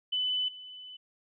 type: tone with level steps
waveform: sine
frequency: 3005 Hz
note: F#7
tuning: 26 cents sharp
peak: -27 / -43 dBFS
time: 0.12-0.97 s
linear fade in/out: 10 ms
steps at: 0.48 s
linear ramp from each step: 5 ms
effects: none